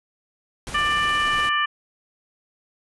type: noise with tremolo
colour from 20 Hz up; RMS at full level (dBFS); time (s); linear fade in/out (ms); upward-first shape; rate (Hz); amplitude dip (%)
pink; -33; 0.67-1.49; 0; sine; 17; 25
type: harmonic tone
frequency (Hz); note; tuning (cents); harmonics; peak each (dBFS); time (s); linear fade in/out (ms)
592; D5; +14; 2 / 3 / 4 / 5; -22 / -23 / -30 / -27; 0.74-1.66; 10
effects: resampled to 24000 Hz